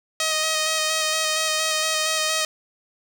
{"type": "tone with vibrato", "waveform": "5% pulse", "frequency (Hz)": 628, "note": "D#5", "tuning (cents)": 16, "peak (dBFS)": -9, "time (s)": [0.2, 2.45], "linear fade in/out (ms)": 2, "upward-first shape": "square", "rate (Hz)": 4.3, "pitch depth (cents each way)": 16, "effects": []}